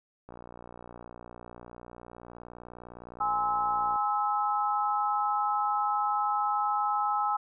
click train, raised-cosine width 1 ms, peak -31 dBFS, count 220, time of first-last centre 0.29-3.958 s, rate 59.7 Hz
sine chord, Ab augmented, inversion none, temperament just, 830.6 / 1038.3 / 1297.8 Hz, Ab5 / C6 / E6, 0 / -14 / -27 cents, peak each -28 / -34 / -29 dBFS, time 3.2-7.37 s, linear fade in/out 10 ms
effects none

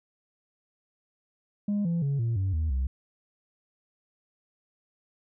sine tone with pitch steps, 205 / 169.42 / 140.02 / 115.72 / 95.64 / 79.04 / 65.32 Hz, G#3 / E3 / C#3 / A#2 / G2 / D#2 / C2, -22 / +48 / +18 / -12 / -42 / +28 / -2 cents, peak -22 dBFS, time 1.68-2.87 s, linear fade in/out 5 ms, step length 170 ms, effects tanh soft clip ceiling -23 dBFS

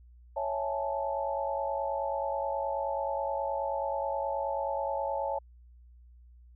sine chord, A major seventh, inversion first, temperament equal, 554.4 / 659.3 / 830.6 / 880 Hz, C#5 / E5 / G#5 / A5, 0 / 0 / 0 / 0 cents, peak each -33 / -37 / -37 / -34 dBFS, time 0.36-5.39 s, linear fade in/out 10 ms, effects added 60 Hz sine -52 dBFS peak until 6.55 s

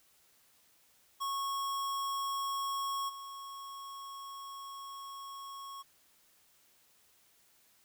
square tone with level steps, 1100 Hz, C#6, 14 cents flat, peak -34 / -44 dBFS, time 1.2-5.83 s, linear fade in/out 20 ms, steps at 3.08 s, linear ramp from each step 20 ms, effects white hiss -67 dBFS RMS until 7.84 s

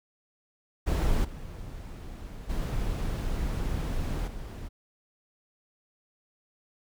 brown noise with level steps, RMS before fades -25 / -40 / -30 / -38 dBFS, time 0.86-4.69 s, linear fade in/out 20 ms, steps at 1.24 / 2.49 / 4.27 s, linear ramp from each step 10 ms, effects none

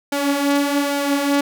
sawtooth tone with flanger, 283.7 Hz, C#4, 40 cents sharp, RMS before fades -19 dBFS, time 0.12-1.41 s, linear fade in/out 5 ms, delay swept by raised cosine 1.3 to 7.1 ms, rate 1.2 Hz, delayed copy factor +0.5, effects none

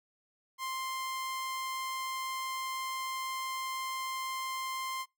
sawtooth tone, 1049 Hz, C6, 4 cents sharp, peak -31 dBFS, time 0.58-5.06 s, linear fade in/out 50 ms, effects noise-tail reverb RT60 0.2 s tail -24 dB re dry

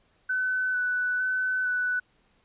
sine tone with vibrato, 1500 Hz, F#6, 23 cents sharp, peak -24 dBFS, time 0.29-2 s, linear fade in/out 10 ms, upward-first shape square, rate 1.1 Hz, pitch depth 13 cents each way, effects pink hiss -66 dBFS RMS until 2.44 s + resampled to 8000 Hz

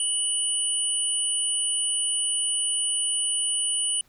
sine tone pair together, 2960 / 9397 Hz, F#7 / D9, 0 / 0 cents, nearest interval octave + minor sixth, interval 2000 cents, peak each -28 / -24 dBFS, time 0-4.01 s, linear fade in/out 2 ms, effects pink hiss -62 dBFS RMS until 4.08 s

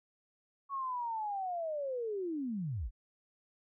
sine linear sweep, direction down, 1119 to 34.65 Hz, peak -34 dBFS, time 0.69-2.91 s, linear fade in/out 50 ms, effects none

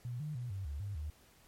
sine tone with pitch steps, 121.7 / 151.4 / 122.4 / 96.6 / 71.5 / 100.7 / 75.7 Hz, B2 / D#3 / B2 / G2 / D2 / G2 / D#2, -25 / -47 / -15 / -25 / -46 / +47 / -47 cents, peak -37 dBFS, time 0.05-1.1 s, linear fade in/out 0 ms, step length 150 ms, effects pink hiss -64 dBFS RMS until 1.47 s + MP3 64 kbps

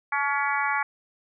harmonic tone with a mistuned harmonic, 282.1 Hz, C#4, 30 cents sharp, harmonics 3 / 4 / 5 / 6 / 7 / 8, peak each -28 / -29 / -30 / -31 / -31 / -32 dBFS, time 0.12-0.83 s, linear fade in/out 5 ms, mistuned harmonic 3, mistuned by +23 cents, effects none

